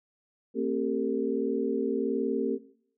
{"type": "tone cluster", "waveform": "sine", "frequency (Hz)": [229.3, 268.8, 393.5, 454.9], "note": ["A#3", "C4", "G4", "A#4"], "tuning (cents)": [-28, 47, 7, -42], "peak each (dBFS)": -31, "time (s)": [0.54, 2.59], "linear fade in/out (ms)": 50, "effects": ["noise-tail reverb RT60 0.6 s tail -17 dB re dry"]}